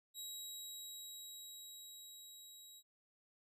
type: tone with level ramp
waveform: 20% pulse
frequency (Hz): 3845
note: B7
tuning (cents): -47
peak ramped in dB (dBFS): -39 to -50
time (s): 0.14-2.83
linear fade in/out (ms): 50
effects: none